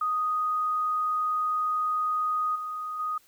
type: tone with level steps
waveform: sine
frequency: 1244.5 Hz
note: D#6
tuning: in tune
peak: -24 / -31 / -27 dBFS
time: 0.01-3.18 s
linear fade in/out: 5 ms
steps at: 2.55 / 2.99 s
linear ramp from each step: 10 ms
effects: white hiss -61 dBFS RMS until 3.27 s